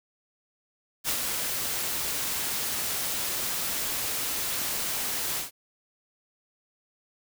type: noise with ADSR envelope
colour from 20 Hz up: white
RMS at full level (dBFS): -26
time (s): 1.04-5.51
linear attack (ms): 49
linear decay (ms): 64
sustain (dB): -4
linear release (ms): 130
effects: none